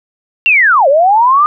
sine linear two-way sweep, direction down then up, 2794 to 525 to 1232 Hz, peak -5 dBFS, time 0.46-1.46 s, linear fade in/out 0 ms, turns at 0.88 s, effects none

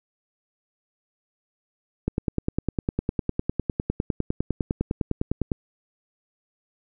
click train, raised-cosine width 3 ms, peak -10 dBFS, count 35, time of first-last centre 2.08-5.518 s, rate 9.89 Hz, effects none

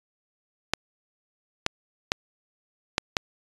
clicks, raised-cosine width 0.2 ms, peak -4 dBFS, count 5, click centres 0.736 / 1.664 / 2.119 / 2.981 / 3.168 s, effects resampled to 22050 Hz

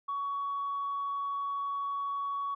sine tone, 1122 Hz, C#6, 21 cents sharp, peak -30 dBFS, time 0.08-2.55 s, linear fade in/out 10 ms, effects tanh soft clip ceiling -27 dBFS

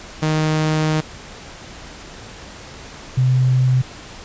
sawtooth / sine tone pair in turn, 155.56 / 128.3 Hz, D#3 / C3, 0 / -34 cents, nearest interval minor third, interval 334 cents, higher first, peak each -12 dBFS, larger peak neither, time 0.22-1.01 / 3.17-3.82 s, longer first, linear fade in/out 10 ms, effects pink hiss -37 dBFS RMS until 4.24 s + resampled to 16000 Hz

